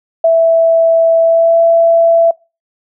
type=tone with pitch glide; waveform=sine; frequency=659.3 to 667.7 Hz; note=E5 to E5; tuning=0 to +22 cents; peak=-5 dBFS; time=0.24-2.31 s; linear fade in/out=5 ms; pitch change=+22 cents; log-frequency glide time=1.21-1.6 s; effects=noise-tail reverb RT60 0.3 s tail -25 dB re dry